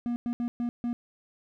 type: tone bursts at uneven times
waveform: triangle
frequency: 239.2 Hz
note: A#3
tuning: 45 cents sharp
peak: -25 dBFS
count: 5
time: 0.06-0.16 / 0.26-0.33 / 0.4-0.48 / 0.6-0.69 / 0.84-0.93 s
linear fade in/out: 0 ms
effects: none